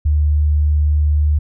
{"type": "tone", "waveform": "sine", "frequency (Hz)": 74.7, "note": "D2", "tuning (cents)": 30, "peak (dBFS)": -11, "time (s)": [0.05, 1.39], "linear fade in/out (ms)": 10, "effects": []}